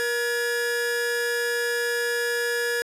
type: tone pair together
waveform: 45% pulse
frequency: 475.5 / 1693 Hz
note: A#4 / G#6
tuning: +34 / +33 cents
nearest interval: octave + minor seventh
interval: 2199 cents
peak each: -26 / -26 dBFS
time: 0-2.82 s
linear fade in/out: 0 ms
effects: resampled to 32000 Hz